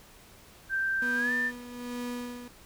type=tone with pitch glide; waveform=sine; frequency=1568 to 1780.5 Hz; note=G6 to A6; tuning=0 to +20 cents; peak=-26 dBFS; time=0.69-1.52 s; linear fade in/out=50 ms; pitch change=+220 cents; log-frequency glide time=1.15-1.33 s
type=tone with tremolo; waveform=35% pulse; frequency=243.9 Hz; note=B3; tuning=21 cents flat; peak=-31 dBFS; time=1.02-2.48 s; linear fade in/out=2 ms; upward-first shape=sine; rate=1.2 Hz; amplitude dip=65%
effects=pink hiss -54 dBFS RMS until 2.65 s